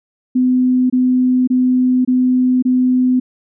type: tone bursts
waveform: sine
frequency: 253.3 Hz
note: B3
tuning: 44 cents sharp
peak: -10 dBFS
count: 5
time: 0.35-3.2 s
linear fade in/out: 10 ms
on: 550 ms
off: 25 ms
effects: none